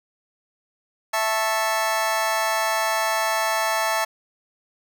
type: chord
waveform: 25% pulse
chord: A major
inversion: second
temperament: just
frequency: 660 / 880 / 1100 Hz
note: E5 / A5 / C#6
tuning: +2 / 0 / -14 cents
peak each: -21 / -20 / -25 dBFS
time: 1.13-4.05 s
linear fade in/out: 10 ms
effects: none